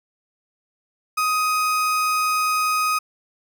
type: tone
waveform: 35% pulse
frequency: 1253 Hz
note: D#6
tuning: 12 cents sharp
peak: -17 dBFS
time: 1.17-2.99 s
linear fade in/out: 10 ms
effects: none